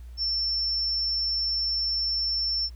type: tone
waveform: sine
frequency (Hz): 5390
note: E8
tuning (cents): +38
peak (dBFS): -24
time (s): 0.17-2.7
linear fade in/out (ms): 50
effects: added 60 Hz sine -39 dBFS peak until 2.75 s + pink hiss -62 dBFS RMS until 2.75 s